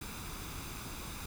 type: noise with comb filter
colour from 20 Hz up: pink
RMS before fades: -43 dBFS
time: 0.01-1.26 s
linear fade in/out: 5 ms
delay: 0.81 ms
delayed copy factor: +0.5
effects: none